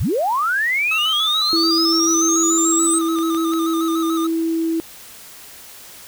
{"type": "linear sweep", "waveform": "sine", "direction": "up", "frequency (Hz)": [49, 8300], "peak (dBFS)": -16, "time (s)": [0, 2.99], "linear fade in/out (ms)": 10}
{"type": "tone with vibrato", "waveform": "square", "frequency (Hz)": 1244.5, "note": "D#6", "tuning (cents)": 0, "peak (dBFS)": -25, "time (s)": [0.91, 4.27], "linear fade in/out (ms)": 5, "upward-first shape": "square", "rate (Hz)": 6.9, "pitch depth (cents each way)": 52}
{"type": "tone with pitch glide", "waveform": "sine", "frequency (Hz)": [329.6, 327.5], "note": ["E4", "E4"], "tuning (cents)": [0, -11], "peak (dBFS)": -17, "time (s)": [1.53, 4.8], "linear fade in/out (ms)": 0, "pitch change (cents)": -11, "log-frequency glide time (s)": [2.15, 4.65]}
{"type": "clicks", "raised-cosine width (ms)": 0.2, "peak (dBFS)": -15, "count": 3, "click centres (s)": [3.187, 3.347, 3.536]}
{"effects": ["white hiss -40 dBFS RMS until 6.07 s"]}